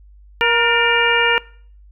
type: harmonic tone with a mistuned harmonic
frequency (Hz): 470.6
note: A#4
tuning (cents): +16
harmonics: 1 / 2 / 3 / 4 / 5 / 6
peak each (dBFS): -20 / -20 / -20 / -20 / -20 / -20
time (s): 0.41-1.38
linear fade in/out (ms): 0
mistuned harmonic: 4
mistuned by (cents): -66
effects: noise-tail reverb RT60 0.5 s tail -22 dB re dry + added 50 Hz sine -42 dBFS peak until 1.91 s